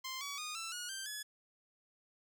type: tone with pitch steps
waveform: 10% pulse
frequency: 1046.5 / 1134.6 / 1230.2 / 1333.8 / 1446.2 / 1568 / 1700 Hz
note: C6 / C#6 / D#6 / E6 / F#6 / G6 / G#6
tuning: 0 / +40 / -20 / +20 / -40 / 0 / +40 cents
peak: -32 dBFS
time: 0.04-1.23 s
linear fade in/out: 10 ms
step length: 170 ms
effects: none